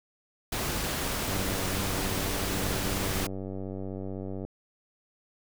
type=noise; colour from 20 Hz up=pink; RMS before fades=-31 dBFS; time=0.52-3.27 s; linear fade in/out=5 ms
type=click train; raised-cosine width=2 ms; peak=-24 dBFS; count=305; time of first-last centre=1.28-4.45 s; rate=95.9 Hz
effects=none